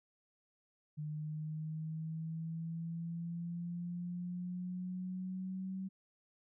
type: linear sweep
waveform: sine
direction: up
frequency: 150.9 to 190.5 Hz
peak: -38 dBFS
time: 0.97-5.89 s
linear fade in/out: 20 ms
effects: none